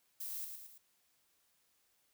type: noise with echo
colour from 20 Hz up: violet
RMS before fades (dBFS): -43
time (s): 0.2-0.45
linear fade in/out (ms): 5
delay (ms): 110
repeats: 3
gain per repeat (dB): -5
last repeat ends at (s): 0.78
effects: white hiss -75 dBFS RMS until 2.13 s